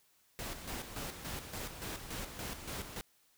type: noise with tremolo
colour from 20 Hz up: pink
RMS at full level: -41 dBFS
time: 0.39-3.01 s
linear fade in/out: 0 ms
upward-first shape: square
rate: 3.5 Hz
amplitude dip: 55%
effects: white hiss -70 dBFS RMS until 3.37 s